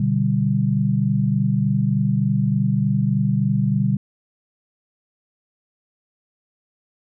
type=chord; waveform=sine; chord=G major; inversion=first; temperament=equal; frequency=123.47 / 146.83 / 196 Hz; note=B2 / D3 / G3; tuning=0 / 0 / 0 cents; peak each=-21 / -21 / -20 dBFS; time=0-3.97 s; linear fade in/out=5 ms; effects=none